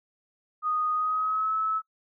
sine tone with pitch glide, 1240 to 1299.4 Hz, D#6 to E6, -6 to -25 cents, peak -24 dBFS, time 0.62-1.82 s, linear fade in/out 50 ms, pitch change +81 cents, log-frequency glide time 0.93-1.54 s, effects noise-tail reverb RT60 0.1 s tail -21 dB re dry

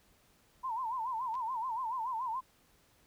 sine tone with vibrato, 962 Hz, B5, 46 cents flat, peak -33 dBFS, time 0.63-2.41 s, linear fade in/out 20 ms, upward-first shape sine, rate 7 Hz, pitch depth 160 cents each way
clicks, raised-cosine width 0.2 ms, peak -38 dBFS, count 2, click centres 1.342 / 1.353 s
effects pink hiss -67 dBFS RMS until 3.06 s

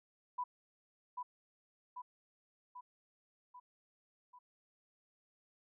sine tone with echo, 990 Hz, B5, 4 cents sharp, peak -35 dBFS, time 0.38-0.44 s, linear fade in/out 10 ms, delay 790 ms, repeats 5, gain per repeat -4 dB, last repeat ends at 4.39 s, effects none

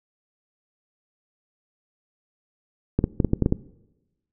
clicks, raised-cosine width 3 ms, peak -6 dBFS, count 8, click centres 2.99 / 3.041 / 3.202 / 3.247 / 3.334 / 3.423 / 3.461 / 3.524 s, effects noise-tail reverb RT60 1.0 s tail -20 dB re dry

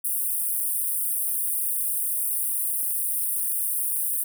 pink high-pass noise, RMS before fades -26 dBFS, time 0.04-4.24 s, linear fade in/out 10 ms, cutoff 8900 Hz, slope 96 dB/octave, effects none

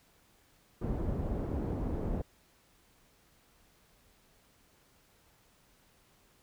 pink low-pass noise, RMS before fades -34 dBFS, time 0.81-2.22 s, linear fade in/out 10 ms, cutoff 470 Hz, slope 12 dB/octave, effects pink hiss -66 dBFS RMS until 6.42 s

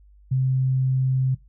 sine tone, 130.81 Hz, C3, in tune, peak -18 dBFS, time 0.31-1.35 s, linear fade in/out 10 ms, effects noise-tail reverb RT60 0.2 s tail -20 dB re dry + added 50 Hz sine -49 dBFS peak until 1.48 s

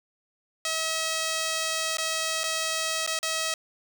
5% pulse tone with dropouts, 642 Hz, E5, 46 cents flat, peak -15 dBFS, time 0.65-3.54 s, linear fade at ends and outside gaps 2 ms, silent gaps 1.971-1.983 / 2.435-2.439 / 3.065-3.075 / 3.19-3.229 s, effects 8-bit

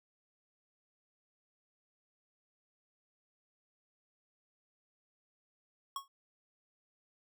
square tone with exponential decay, 1100 Hz, C#6, 14 cents flat, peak -34 dBFS, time 5.96-6.08 s, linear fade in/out 2 ms, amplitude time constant 25 ms, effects none

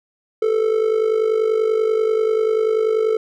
triangle tone with amplitude modulation, 440 Hz, A4, in tune, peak -10 dBFS, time 0.42-3.17 s, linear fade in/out 5 ms, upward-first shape sine, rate 50.3 Hz, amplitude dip 70%, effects none

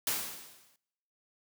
white noise with exponential decay, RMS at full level -29 dBFS, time 0.07-0.76 s, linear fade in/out 2 ms, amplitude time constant 150 ms, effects noise-tail reverb RT60 1.0 s tail -26 dB re dry + high-pass 100 Hz 12 dB/octave

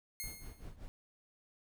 5% pulse tone with exponential decay, 2145 Hz, C7, 42 cents sharp, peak -28 dBFS, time 0.2-0.76 s, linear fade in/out 0 ms, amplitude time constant 120 ms
brown noise with tremolo, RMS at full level -46 dBFS, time 0.24-0.88 s, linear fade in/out 0 ms, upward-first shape sine, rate 5.3 Hz, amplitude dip 80%
effects none

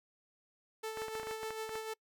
sawtooth tone with tremolo, 440 Hz, A4, in tune, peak -33 dBFS, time 0.83-1.94 s, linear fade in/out 10 ms, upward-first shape sine, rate 6.7 Hz, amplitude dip 45%
clicks, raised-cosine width 0.5 ms, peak -29 dBFS, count 12, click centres 0.973 / 1.019 / 1.083 / 1.153 / 1.198 / 1.232 / 1.271 / 1.311 / 1.432 / 1.506 / 1.693 / 1.755 s
effects noise-tail reverb RT60 0.1 s tail -26 dB re dry

